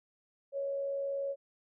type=tone with frequency modulation; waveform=sine; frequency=554.4 Hz; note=C#5; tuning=in tune; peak=-32 dBFS; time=0.52-1.36 s; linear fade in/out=50 ms; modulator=80.4 Hz; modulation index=0.25; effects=none